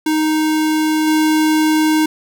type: tone with level steps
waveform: square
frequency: 311.1 Hz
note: D#4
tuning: in tune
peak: -14 / -12 dBFS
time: 0.06-2.06 s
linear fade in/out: 5 ms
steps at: 1.07 s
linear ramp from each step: 5 ms
effects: none